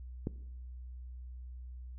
click, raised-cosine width 3 ms, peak -20 dBFS, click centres 0.271 s, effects noise-tail reverb RT60 0.8 s tail -19 dB re dry + added 62 Hz sine -43 dBFS peak until 1.98 s

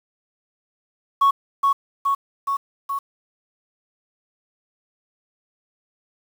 sine tone with echo, 1108.7 Hz, C#6, in tune, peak -10 dBFS, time 1.21-1.31 s, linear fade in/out 10 ms, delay 420 ms, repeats 4, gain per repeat -3 dB, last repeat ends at 2.99 s, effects tanh soft clip ceiling -11 dBFS + 7-bit

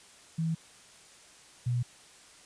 sine tone pair in turn, 162.7 / 121.89 Hz, E3 / B2, -22 / -22 cents, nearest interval perfect fourth, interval 500 cents, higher first, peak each -27 / -26 dBFS, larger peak second, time 0.38-0.55 / 1.66-1.83 s, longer neither, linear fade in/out 10 ms, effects white hiss -55 dBFS RMS until 2.45 s + resampled to 22050 Hz

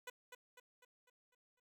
10% pulse tone with echo, 495.8 Hz, B4, 7 cents sharp, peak -37 dBFS, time 0.07-0.1 s, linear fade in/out 5 ms, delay 250 ms, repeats 6, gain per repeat -6 dB, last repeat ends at 1.6 s, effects none

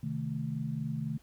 sine chord, A diminished, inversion first, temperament equal with one note detuned, 130.81 / 154.85 / 220 Hz, C3 / Eb3 / A3, 0 / -8 / 0 cents, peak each -37 / -35 / -37 dBFS, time 0.03-1.18 s, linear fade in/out 5 ms, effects added 60 Hz sine -62 dBFS peak until 1.22 s + pink hiss -65 dBFS RMS until 1.22 s

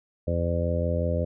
harmonic tone, 85.4 Hz, F2, 38 cents flat, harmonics 1 / 2 / 3 / 4 / 5 / 6 / 7, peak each -26 / -31 / -35 / -38 / -38 / -30 / -31 dBFS, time 0.27-1.25 s, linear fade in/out 10 ms, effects none

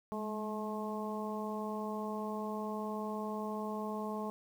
harmonic tone with a mistuned harmonic, 214.8 Hz, A3, 41 cents flat, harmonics 1 / 2 / 3 / 4 / 5, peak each -39 / -42 / -44 / -44 / -44 dBFS, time 0.12-4.3 s, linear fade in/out 0 ms, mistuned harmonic 1, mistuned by -37 cents, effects 10-bit

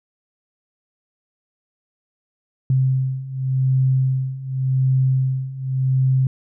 sine beating tone pair, 130.8 / 131.68 Hz, C3 / C3, 0 / +11 cents, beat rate 0.88 Hz, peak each -21 / -18 dBFS, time 2.7-6.27 s, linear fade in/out 2 ms, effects none

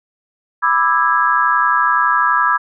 sine chord, E dominant seventh, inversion second, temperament just, 988.9 / 1186.7 / 1318.5 / 1648.1 Hz, B5 / D6 / E6 / G#6, +2 / +18 / 0 / -14 cents, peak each -17 dBFS, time 0.62-2.58 s, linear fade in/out 20 ms, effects none

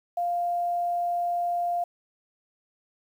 sine tone, 698.5 Hz, F5, in tune, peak -24 dBFS, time 0.17-1.84 s, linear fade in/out 5 ms, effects 9-bit

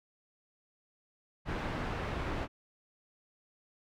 pink low-pass noise, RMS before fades -36 dBFS, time 1.45-2.48 s, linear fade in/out 50 ms, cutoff 2100 Hz, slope 12 dB/octave, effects none

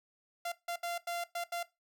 sawtooth tone bursts at uneven times, 691 Hz, F5, 19 cents flat, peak -31 dBFS, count 6, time 0.45-0.52 / 0.68-0.76 / 0.83-0.98 / 1.07-1.24 / 1.35-1.44 / 1.52-1.63 s, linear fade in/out 5 ms, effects noise-tail reverb RT60 0.2 s tail -17 dB re dry

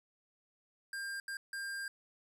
square tone bursts at uneven times, 1599 Hz, G6, 34 cents sharp, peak -39 dBFS, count 3, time 0.93-1.2 / 1.28-1.37 / 1.53-1.88 s, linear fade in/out 2 ms, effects resampled to 32000 Hz + 13-bit

